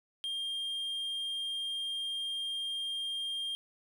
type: tone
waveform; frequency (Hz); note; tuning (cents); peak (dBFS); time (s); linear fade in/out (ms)
triangle; 3206; G7; +38; -32; 0.24-3.55; 0
effects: none